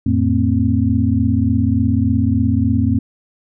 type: tone cluster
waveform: sine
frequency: 86.6 / 110 / 227.5 / 264.1 Hz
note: F2 / A2 / A#3 / C4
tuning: -14 / 0 / -42 / +16 cents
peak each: -18 dBFS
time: 0.06-2.99 s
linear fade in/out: 5 ms
effects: none